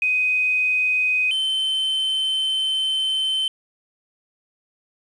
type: tone pair in turn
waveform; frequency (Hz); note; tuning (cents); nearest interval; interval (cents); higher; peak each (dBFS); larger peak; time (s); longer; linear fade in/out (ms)
sine / triangle; 2506 / 3079; D#7 / G7; +12 / -32; major third; 356; second; -17 / -18; first; 0.02-1.31 / 1.31-3.48; second; 2
effects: resampled to 22050 Hz + 8-bit